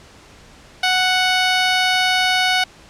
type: tone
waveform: 10% pulse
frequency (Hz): 740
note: F#5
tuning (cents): 0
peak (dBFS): -6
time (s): 0.83-2.64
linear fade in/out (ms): 5
effects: pink hiss -45 dBFS RMS until 2.89 s + low-pass 7000 Hz 12 dB/octave